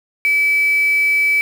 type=tone with quantisation; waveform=sine; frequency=2300 Hz; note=D7; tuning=37 cents flat; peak=-12 dBFS; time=0.25-1.41 s; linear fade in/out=0 ms; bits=5; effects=none